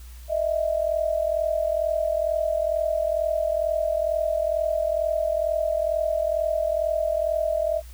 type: tone pair together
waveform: sine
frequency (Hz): 616 / 658.2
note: D#5 / E5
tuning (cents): -17 / -3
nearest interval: minor second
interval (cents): 114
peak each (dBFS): -24 / -24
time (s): 0.28-7.82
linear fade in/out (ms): 50
effects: added 60 Hz sine -39 dBFS peak until 7.93 s + white hiss -52 dBFS RMS until 7.93 s